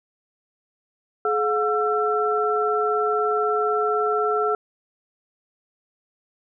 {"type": "tone cluster", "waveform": "sine", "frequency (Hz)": [424.8, 718, 1342], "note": ["G#4", "F5", "E6"], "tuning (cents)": [39, 48, 31], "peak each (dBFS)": [-22, -26, -23], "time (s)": [1.25, 4.55], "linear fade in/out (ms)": 2, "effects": []}